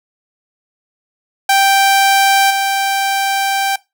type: tone with level steps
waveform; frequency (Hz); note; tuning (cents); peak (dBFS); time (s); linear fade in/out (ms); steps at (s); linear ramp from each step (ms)
sawtooth; 784; G5; 0; -5 / -10; 1.49-3.76; 5; 2.5; 10
effects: noise-tail reverb RT60 0.2 s tail -19 dB re dry